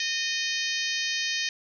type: harmonic tone with a mistuned harmonic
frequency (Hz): 620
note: D#5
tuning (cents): -6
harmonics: 3 / 4 / 5 / 6 / 7 / 8 / 9 / 10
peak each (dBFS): -32 / -33 / -34 / -35 / -35 / -36 / -37 / -37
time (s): 0-1.49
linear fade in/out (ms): 2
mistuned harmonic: 3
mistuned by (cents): -24
effects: none